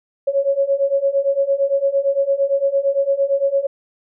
sine beating tone pair, 548 / 556.8 Hz, C#5 / C#5, -20 / +8 cents, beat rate 8.8 Hz, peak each -19 / -17 dBFS, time 0.27-3.67 s, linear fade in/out 10 ms, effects none

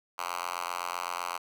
5% pulse tone with high-pass filter, 87.8 Hz, F2, 10 cents sharp, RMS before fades -35 dBFS, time 0.18-1.38 s, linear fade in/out 10 ms, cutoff 1100 Hz, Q 2, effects none

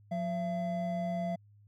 triangle tone pair together, 178.71 / 676 Hz, F3 / E5, +40 / +43 cents, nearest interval octave + major seventh, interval 2303 cents, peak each -32 / -32 dBFS, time 0.11-1.36 s, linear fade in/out 10 ms, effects added 103 Hz sine -57 dBFS peak until 1.67 s

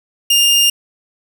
sawtooth tone, 2812 Hz, F7, 11 cents sharp, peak -6 dBFS, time 0.3-0.7 s, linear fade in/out 5 ms, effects none

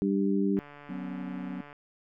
harmonic tone, 98.6 Hz, G2, 11 cents sharp, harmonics 2 / 3 / 4, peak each -26 / -29 / -31 dBFS, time 0.02-0.59 s, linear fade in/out 0 ms
click train, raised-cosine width 0.5 ms, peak -33 dBFS, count 169, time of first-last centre 0.57-1.729 s, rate 145 Hz
triangle chord, F# suspended fourth, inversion none, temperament just, 185 / 246.7 / 277.5 Hz, F#3 / B3 / C#4, 0 / -2 / +2 cents, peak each -35 / -38 / -37 dBFS, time 0.89-1.61 s, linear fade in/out 5 ms
effects none

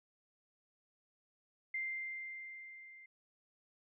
sine tone with level ramp, 2093 Hz, C7, in tune, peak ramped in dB -35 to -54 dBFS, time 1.74-3.06 s, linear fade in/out 5 ms, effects none

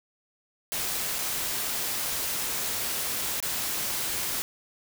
white noise with dropouts, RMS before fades -30 dBFS, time 0.72-4.42 s, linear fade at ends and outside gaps 0 ms, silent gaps 1.185-1.189 / 3.402-3.426 s, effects none

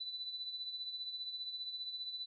sine tone with tremolo, 3985 Hz, B7, 15 cents sharp, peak -38 dBFS, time 0-2.26 s, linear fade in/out 10 ms, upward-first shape sine, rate 15 Hz, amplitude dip 55%, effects none

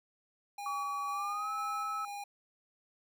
square tone with tremolo, 813 Hz, G#5, 37 cents flat, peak -40 dBFS, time 0.58-2.24 s, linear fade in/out 5 ms, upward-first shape square, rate 2 Hz, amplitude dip 25%
sine tone with pitch glide, 1138 to 1299.7 Hz, C#6 to E6, +45 to -25 cents, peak -34 dBFS, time 0.66-2.05 s, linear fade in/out 2 ms, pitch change +230 cents, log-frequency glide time 1.11-1.51 s
effects none

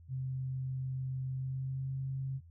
sine tone with pitch glide, 130.81 to 133.64 Hz, C3 to C3, 0 to +37 cents, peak -34 dBFS, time 0.08-2.41 s, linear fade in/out 50 ms, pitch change +37 cents, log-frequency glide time 1.3-1.91 s, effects added 84 Hz sine -53 dBFS peak until 2.5 s

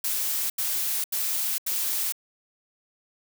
blue noise bursts, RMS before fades -27 dBFS, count 4, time 0.04-2.123 s, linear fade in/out 5 ms, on 460 ms, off 81 ms, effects none

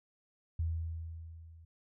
sine tone with level ramp, 82 Hz, E2, 9 cents flat, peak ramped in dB -29 to -53 dBFS, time 0.59-1.65 s, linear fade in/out 5 ms, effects none

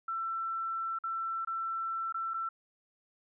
sine tone with dropouts, 1340 Hz, E6, 28 cents sharp, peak -32 dBFS, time 0.08-2.49 s, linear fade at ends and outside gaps 5 ms, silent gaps 0.988-1.037 / 1.449-1.472 / 2.125-2.143 / 2.337-2.341 s, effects none

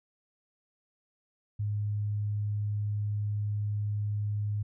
sine tone, 104 Hz, G#2, 3 cents sharp, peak -28 dBFS, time 1.59-4.63 s, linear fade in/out 10 ms, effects none

